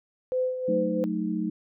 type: tone with tremolo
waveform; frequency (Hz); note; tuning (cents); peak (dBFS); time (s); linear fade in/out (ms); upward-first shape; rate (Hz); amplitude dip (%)
sine; 510; C5; -44; -22; 0.32-1.04; 0; sine; 2.9; 60
type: chord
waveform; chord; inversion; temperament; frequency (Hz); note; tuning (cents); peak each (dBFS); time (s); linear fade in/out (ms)
sine; D# diminished; first; equal; 185 / 220 / 311.1; F#3 / A3 / D#4; 0 / 0 / 0; -30; 0.68-1.5; 5
effects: none